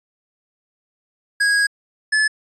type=tone pair in turn; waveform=square; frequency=1648 / 1725.8 Hz; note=G#6 / A6; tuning=-14 / -34 cents; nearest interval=minor second; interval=80 cents; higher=second; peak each=-15 dBFS; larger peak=neither; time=1.4-1.67 / 2.12-2.28 s; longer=first; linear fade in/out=10 ms; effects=resampled to 24000 Hz